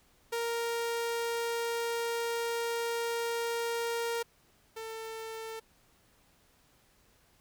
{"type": "tone pair in turn", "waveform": "sawtooth", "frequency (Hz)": [466.2, 446.6], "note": ["A#4", "A4"], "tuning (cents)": [0, 26], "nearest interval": "minor second", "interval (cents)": 74, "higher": "first", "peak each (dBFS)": [-27, -35], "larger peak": "first", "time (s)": [[0.32, 4.23], [4.76, 5.6]], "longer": "first", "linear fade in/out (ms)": 10, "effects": ["pink hiss -66 dBFS RMS until 7.4 s"]}